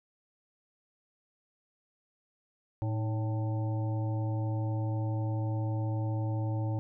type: harmonic tone with a mistuned harmonic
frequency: 111 Hz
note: A2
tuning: 16 cents sharp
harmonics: 1 / 3 / 5 / 7 / 8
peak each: -29 / -39 / -43 / -46 / -47 dBFS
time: 2.82-6.79 s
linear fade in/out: 0 ms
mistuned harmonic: 3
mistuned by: -87 cents
effects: none